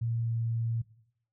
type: tone with pitch glide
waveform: sine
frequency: 115.8 to 115.07 Hz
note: A#2 to A#2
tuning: -11 to -22 cents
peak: -28 dBFS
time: 0.01-0.82 s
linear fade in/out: 10 ms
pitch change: -11 cents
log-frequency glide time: 0.22-0.29 s
effects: noise-tail reverb RT60 0.7 s tail -18 dB re dry